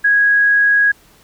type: tone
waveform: sine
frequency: 1655 Hz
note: G#6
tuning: 6 cents flat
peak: -9 dBFS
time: 0.04-0.92 s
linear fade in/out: 10 ms
effects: pink hiss -49 dBFS RMS until 1.23 s